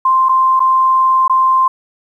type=tone with dropouts; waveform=sine; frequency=1046.5 Hz; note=C6; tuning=in tune; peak=-8 dBFS; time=0.05-1.68 s; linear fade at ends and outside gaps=5 ms; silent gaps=0.287-0.292 / 0.595-0.602 / 1.28-1.296 s; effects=8-bit